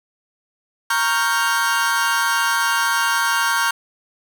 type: chord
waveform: 40% pulse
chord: G half-diminished seventh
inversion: first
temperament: equal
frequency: 932.3 / 1108.7 / 1396.9 / 1568 Hz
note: Bb5 / Db6 / F6 / G6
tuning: 0 / 0 / 0 / 0 cents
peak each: -22 / -23 / -22 / -20 dBFS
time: 0.9-3.71 s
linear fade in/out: 5 ms
effects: none